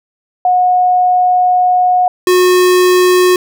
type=tone pair in turn; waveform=sine / square; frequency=727 / 363.5 Hz; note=F#5 / F#4; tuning=-31 / -31 cents; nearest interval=octave; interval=1200 cents; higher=first; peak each=-7 dBFS; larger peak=neither; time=0.45-2.08 / 2.27-3.36 s; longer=first; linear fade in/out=2 ms; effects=none